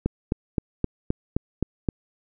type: click train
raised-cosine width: 3 ms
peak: -9 dBFS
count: 8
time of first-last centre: 0.06-1.888 s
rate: 3.83 Hz
effects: none